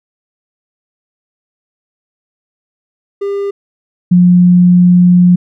triangle / sine tone pair in turn, 400 / 178.18 Hz, G4 / F3, +35 / +35 cents, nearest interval octave + major second, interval 1400 cents, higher first, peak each -12 / -3 dBFS, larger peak second, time 3.21-3.51 / 4.11-5.36 s, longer second, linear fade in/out 10 ms, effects none

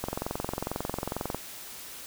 click train, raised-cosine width 1 ms, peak -16 dBFS, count 30, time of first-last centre 0.04-1.346 s, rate 22.2 Hz, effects white hiss -43 dBFS RMS until 2.06 s

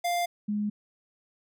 square / sine tone pair in turn, 698.5 / 208.4 Hz, F5 / G#3, 0 / +6 cents, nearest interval octave + major sixth, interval 2094 cents, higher first, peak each -26 dBFS, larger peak neither, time 0.04-0.26 / 0.48-0.7 s, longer neither, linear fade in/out 10 ms, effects none

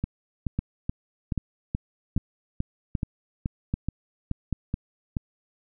two click trains, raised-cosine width 5 ms, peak -13 / -14 dBFS, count 6 / 13, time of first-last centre 0.59-4.527 / 0.04-5.168 s, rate 1.27 / 2.34 Hz, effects none

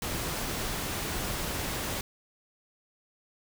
pink noise, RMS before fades -33 dBFS, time 0.02-2.01 s, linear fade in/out 2 ms, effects none

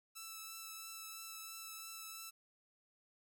5% pulse tone with vibrato, 1318.5 Hz, E6, in tune, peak -36 dBFS, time 0.15-2.31 s, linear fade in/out 20 ms, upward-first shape triangle, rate 3 Hz, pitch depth 14 cents each way, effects none

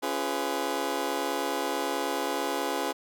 20% pulse chord, C# dominant seventh, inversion none, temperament just, 277.2 / 346.5 / 415.8 / 498.9 Hz, C#4 / E#4 / G#4 / B4, 0 / -14 / +2 / +17 cents, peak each -29 dBFS, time 0.02-2.93 s, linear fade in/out 20 ms, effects none

